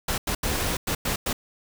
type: noise bursts at uneven times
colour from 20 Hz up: pink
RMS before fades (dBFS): -26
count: 6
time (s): 0.08-0.18 / 0.27-0.35 / 0.43-0.77 / 0.87-0.95 / 1.05-1.16 / 1.26-1.33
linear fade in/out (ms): 5
effects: none